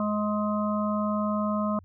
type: harmonic tone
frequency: 210 Hz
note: G#3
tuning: 19 cents sharp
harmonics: 1 / 3 / 5 / 6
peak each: -26 / -31 / -33 / -34 dBFS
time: 0-1.79 s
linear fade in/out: 2 ms
effects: added 90 Hz sine -49 dBFS peak until 1.84 s